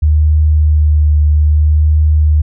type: tone with vibrato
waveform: sine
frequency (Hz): 75.9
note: D#2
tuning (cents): -42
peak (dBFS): -6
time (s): 0.02-2.42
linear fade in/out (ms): 10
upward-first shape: triangle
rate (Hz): 0.63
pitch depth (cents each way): 22
effects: none